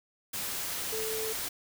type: tone in noise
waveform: sine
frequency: 440 Hz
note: A4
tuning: in tune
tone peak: -34 dBFS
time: 0.92-1.33 s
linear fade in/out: 10 ms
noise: white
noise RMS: -35 dBFS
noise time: 0.33-1.49 s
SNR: -2 dB
effects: none